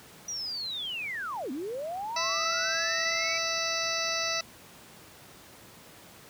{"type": "linear two-way sweep", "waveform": "sine", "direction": "down then up", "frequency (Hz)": [5860, 240.7, 2313], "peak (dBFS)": -32, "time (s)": [0.28, 3.38], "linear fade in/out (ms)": 5, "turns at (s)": 1.51}
{"type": "harmonic tone", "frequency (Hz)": 659.3, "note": "E5", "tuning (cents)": 0, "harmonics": [1, 2, 3, 4, 6, 7, 8, 9], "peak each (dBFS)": [-36, -36, -36, -36, -36, -36, -36, -36], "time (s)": [2.16, 4.41], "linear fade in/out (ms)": 5}
{"effects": ["pink hiss -51 dBFS RMS until 6.29 s", "high-pass 100 Hz 12 dB/octave"]}